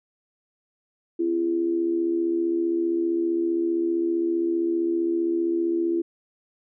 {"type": "tone with amplitude modulation", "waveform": "sine", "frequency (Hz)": 338, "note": "E4", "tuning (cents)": 43, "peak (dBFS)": -18, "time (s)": [1.19, 6.02], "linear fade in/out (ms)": 10, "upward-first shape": "sine", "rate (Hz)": 75.3, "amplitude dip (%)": 60, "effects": []}